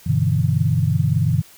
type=chord; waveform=sine; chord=E minor seventh; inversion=first; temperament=equal; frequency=98 / 123.47 / 146.83 / 164.81 Hz; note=G2 / B2 / D3 / E3; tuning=0 / 0 / 0 / 0 cents; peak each=-21 / -20 / -20 / -22 dBFS; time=0.06-1.42 s; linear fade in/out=10 ms; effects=white hiss -47 dBFS RMS until 1.57 s